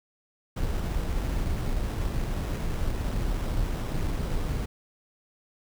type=noise with sample-and-hold; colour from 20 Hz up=brown; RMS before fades=-28 dBFS; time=0.56-4.66 s; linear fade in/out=10 ms; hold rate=4410 Hz; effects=none